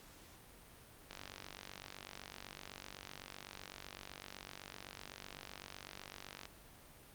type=click train; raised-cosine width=0.2 ms; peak=-29 dBFS; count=257; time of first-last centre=1.11-6.454 s; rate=47.9 Hz; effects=pink hiss -59 dBFS RMS until 7.14 s + Opus 48 kbps